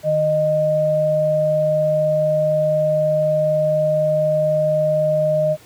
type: tone pair together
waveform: sine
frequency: 154 / 616 Hz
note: D#3 / D#5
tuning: -17 / -17 cents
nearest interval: 2 octaves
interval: 2400 cents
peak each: -23 / -15 dBFS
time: 0.03-5.57 s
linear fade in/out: 50 ms
effects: pink hiss -47 dBFS RMS until 5.65 s + high-pass 80 Hz 12 dB/octave